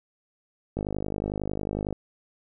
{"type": "click train", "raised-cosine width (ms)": 2, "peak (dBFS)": -16, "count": 60, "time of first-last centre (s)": [0.77, 1.927], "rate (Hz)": 51, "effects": []}